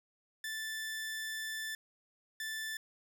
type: tone bursts at uneven times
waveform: sawtooth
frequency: 1760 Hz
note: A6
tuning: in tune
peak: -34 dBFS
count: 2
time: 0.44-1.75 / 2.4-2.77 s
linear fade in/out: 2 ms
effects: none